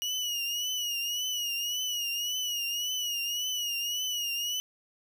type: tone with vibrato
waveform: 30% pulse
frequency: 2900 Hz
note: F#7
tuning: 35 cents flat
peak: -27 dBFS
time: 0.02-4.6 s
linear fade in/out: 0 ms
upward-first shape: triangle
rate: 1.8 Hz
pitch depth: 82 cents each way
effects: none